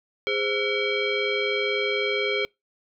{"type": "tone with frequency modulation", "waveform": "sine", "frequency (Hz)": 1343, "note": "E6", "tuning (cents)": 32, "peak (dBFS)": -22, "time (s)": [0.27, 2.45], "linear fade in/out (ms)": 0, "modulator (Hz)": 932, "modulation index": 2.1, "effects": ["noise-tail reverb RT60 0.2 s tail -26 dB re dry"]}